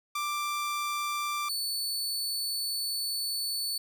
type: tone pair in turn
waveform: sawtooth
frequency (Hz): 1179 / 4465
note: D6 / C#8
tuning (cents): +6 / +12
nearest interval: octave + major seventh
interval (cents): 2306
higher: second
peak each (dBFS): -26 / -27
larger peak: first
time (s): 0.15-1.49 / 1.49-3.78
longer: second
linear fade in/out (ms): 5
effects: none